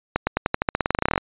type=accelerating click train; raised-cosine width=0.5 ms; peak=-4 dBFS; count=20; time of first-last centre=0.16-1.179 s; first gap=110 ms; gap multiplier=0.91; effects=resampled to 8000 Hz